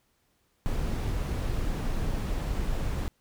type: noise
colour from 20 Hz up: brown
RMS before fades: -29 dBFS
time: 0.66-3.08 s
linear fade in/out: 0 ms
effects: pink hiss -71 dBFS RMS until 3.2 s